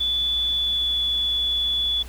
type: tone with pitch glide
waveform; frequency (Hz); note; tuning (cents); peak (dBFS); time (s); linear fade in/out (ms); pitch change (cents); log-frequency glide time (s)
sine; 3461 to 3433; A7 to A7; -29 to -43; -20; 0-2.03; 10; -14; 0.42-0.97
effects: added 60 Hz sine -36 dBFS peak until 2.08 s + pink hiss -45 dBFS RMS until 2.08 s